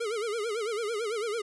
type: tone with vibrato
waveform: square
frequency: 440 Hz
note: A4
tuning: in tune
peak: -30 dBFS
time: 0-1.42 s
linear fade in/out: 10 ms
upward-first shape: sine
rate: 9 Hz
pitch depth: 140 cents each way
effects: resampled to 24000 Hz